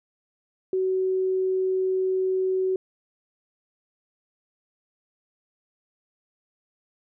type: tone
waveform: sine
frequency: 375.6 Hz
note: F#4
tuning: 26 cents sharp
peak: -21 dBFS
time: 0.73-2.76 s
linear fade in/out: 2 ms
effects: none